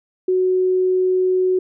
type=tone; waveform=sine; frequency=370 Hz; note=F#4; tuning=in tune; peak=-14 dBFS; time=0.28-1.59 s; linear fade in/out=5 ms; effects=none